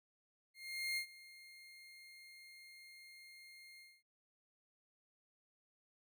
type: tone with ADSR envelope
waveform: 30% pulse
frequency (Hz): 2125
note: C7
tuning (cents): +26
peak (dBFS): -33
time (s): 0.54-4.03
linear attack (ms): 430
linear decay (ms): 89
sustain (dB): -20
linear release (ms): 240
effects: none